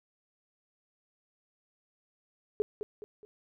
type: tone with echo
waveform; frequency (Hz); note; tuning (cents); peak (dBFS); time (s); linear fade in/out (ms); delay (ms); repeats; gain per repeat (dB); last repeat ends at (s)
sine; 422; G#4; +28; -24; 2.6-2.62; 0; 210; 3; -8; 3.25
effects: none